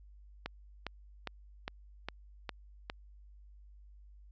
click train, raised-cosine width 0.3 ms, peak -21 dBFS, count 7, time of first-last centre 0.46-2.899 s, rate 2.46 Hz, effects added 50 Hz sine -53 dBFS peak until 4.31 s + resampled to 16000 Hz

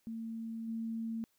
sine tone with level steps, 226.2 Hz, A3, 48 cents sharp, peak -38 / -35 dBFS, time 0.07-1.24 s, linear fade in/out 0 ms, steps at 0.67 s, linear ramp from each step 20 ms, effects white hiss -75 dBFS RMS until 1.38 s

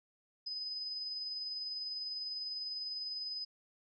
sine tone with tremolo, 5020 Hz, D#8, 15 cents sharp, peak -36 dBFS, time 0.46-3.45 s, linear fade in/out 10 ms, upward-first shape triangle, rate 20 Hz, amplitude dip 40%, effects none

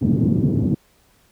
white band-pass noise, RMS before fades -18 dBFS, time 0.01-0.75 s, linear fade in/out 10 ms, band 100 to 260 Hz, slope 24 dB/octave, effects pink hiss -58 dBFS RMS until 1.31 s

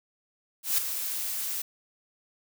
blue noise with ADSR envelope, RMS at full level -23 dBFS, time 0.63-1.62 s, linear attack 150 ms, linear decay 6 ms, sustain -9 dB, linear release 6 ms, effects none

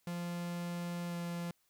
45% pulse tone with pitch glide, 173.6 to 172.3 Hz, F3 to F3, -10 to -23 cents, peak -37 dBFS, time 0.07-1.51 s, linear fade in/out 2 ms, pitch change -13 cents, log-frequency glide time 1.08-1.15 s, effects white hiss -75 dBFS RMS until 1.69 s

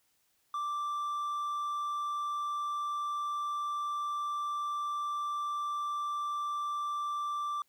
triangle tone, 1174.7 Hz, D6, in tune, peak -30 dBFS, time 0.54-7.62 s, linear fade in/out 2 ms, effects white hiss -73 dBFS RMS until 7.68 s

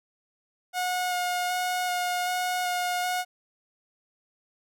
sawtooth tone with vibrato, 722 Hz, F#5, 43 cents flat, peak -22 dBFS, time 0.73-3.25 s, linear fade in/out 50 ms, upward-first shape square, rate 1.3 Hz, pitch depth 10 cents each way, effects none

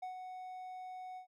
triangle tone with ADSR envelope, 740 Hz, F#5, in tune, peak -37 dBFS, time 0.02-1.27 s, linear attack 10 ms, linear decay 110 ms, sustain -5 dB, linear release 100 ms, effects none

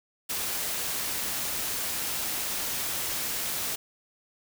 white noise, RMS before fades -31 dBFS, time 0.29-3.76 s, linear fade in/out 10 ms, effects none

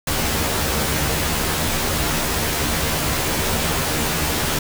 pink noise with comb filter, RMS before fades -21 dBFS, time 0.07-4.59 s, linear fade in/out 5 ms, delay 13 ms, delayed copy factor +0.75, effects none

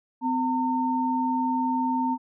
sine tone pair together, 255.7 / 910 Hz, C4 / A#5, -40 / -42 cents, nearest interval octave + minor seventh, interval 2198 cents, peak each -25 dBFS, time 0.21-2.18 s, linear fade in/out 50 ms, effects none

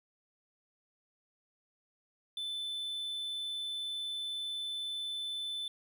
triangle tone, 3518 Hz, A7, 1 cent flat, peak -34 dBFS, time 2.37-5.68 s, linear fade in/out 2 ms, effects none

